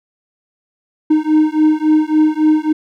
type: beating tone pair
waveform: triangle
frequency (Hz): 307.3 / 310.9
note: D#4 / D#4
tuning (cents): -21 / -1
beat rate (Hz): 3.6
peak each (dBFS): -11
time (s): 1.1-2.73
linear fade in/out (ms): 10
effects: none